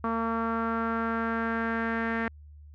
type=tone with low-pass filter sweep; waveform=sawtooth; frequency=227.7 Hz; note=A#3; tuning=40 cents flat; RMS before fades=-29 dBFS; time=0.04-2.28 s; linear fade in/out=2 ms; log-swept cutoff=1200 to 1800 Hz; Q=4.5; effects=added 74 Hz sine -46 dBFS peak until 2.74 s